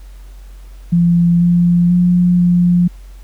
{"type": "tone with pitch steps", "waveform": "sine", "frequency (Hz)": [171.9, 174, 177.5, 176], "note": ["F3", "F3", "F3", "F3"], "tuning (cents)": [-27, -6, 28, 14], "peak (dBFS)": -8, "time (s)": [0.92, 2.88], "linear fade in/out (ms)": 10, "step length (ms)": 490, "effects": ["added 46 Hz sine -32 dBFS peak until 3.23 s", "pink hiss -50 dBFS RMS until 3.23 s"]}